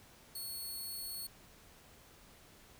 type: tone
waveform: 10% pulse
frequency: 4377 Hz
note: C#8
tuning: 23 cents flat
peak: -34 dBFS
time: 0.35-1.27 s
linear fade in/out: 5 ms
effects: pink hiss -60 dBFS RMS until 2.79 s